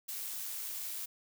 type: noise with amplitude modulation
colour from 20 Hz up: blue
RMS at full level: -39 dBFS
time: 0.08-1.06 s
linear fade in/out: 10 ms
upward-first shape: sine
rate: 102 Hz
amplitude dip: 25%
effects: none